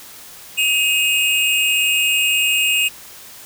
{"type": "tone pair together", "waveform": "square", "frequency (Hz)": [2534, 2823], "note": ["D#7", "F7"], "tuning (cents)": [31, 18], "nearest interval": "major second", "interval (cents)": 187, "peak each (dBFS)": -18, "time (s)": [0.57, 2.89], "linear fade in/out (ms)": 20, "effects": ["white hiss -39 dBFS RMS until 3.45 s"]}